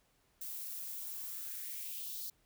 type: noise with high-pass filter sweep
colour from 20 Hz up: violet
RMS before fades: -43 dBFS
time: 0.41-2.3 s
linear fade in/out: 5 ms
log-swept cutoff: 340 to 4400 Hz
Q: 3
effects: pink hiss -73 dBFS RMS until 2.45 s